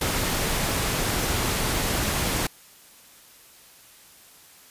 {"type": "noise", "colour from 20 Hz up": "pink", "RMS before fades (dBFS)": -25, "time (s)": [0.01, 2.47], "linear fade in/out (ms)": 5, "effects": ["white hiss -51 dBFS RMS until 4.7 s", "resampled to 32000 Hz"]}